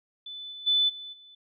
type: tone with level steps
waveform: sine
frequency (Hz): 3500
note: A7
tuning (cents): -10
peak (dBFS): -37 / -39 / -20 / -38 / -49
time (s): 0.26-1.35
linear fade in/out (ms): 5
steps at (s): 0.51 / 0.66 / 0.88 / 1.12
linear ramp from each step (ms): 20
effects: none